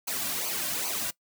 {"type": "noise with flanger", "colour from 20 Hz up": "white", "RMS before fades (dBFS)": -31, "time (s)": [0.07, 1.11], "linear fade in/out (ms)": 10, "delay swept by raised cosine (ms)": [0.55, 2.35], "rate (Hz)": 2.5, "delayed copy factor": -0.8, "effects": ["noise-tail reverb RT60 0.1 s tail -21 dB re dry"]}